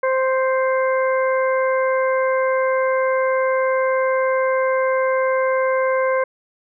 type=harmonic tone; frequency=523.3 Hz; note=C5; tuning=in tune; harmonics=1 / 2 / 3 / 4; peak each=-17 / -23 / -27 / -29 dBFS; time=0.03-6.24 s; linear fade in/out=5 ms; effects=none